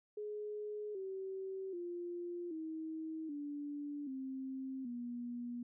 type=tone with pitch steps; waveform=sine; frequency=420 / 382.9 / 349.1 / 318.3 / 290.2 / 264.6 / 241.2 Hz; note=G#4 / G4 / F4 / D#4 / D4 / C4 / B3; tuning=+19 / -41 / -1 / +39 / -21 / +20 / -41 cents; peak=-40 dBFS; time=0.17-5.63 s; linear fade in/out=5 ms; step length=780 ms; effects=none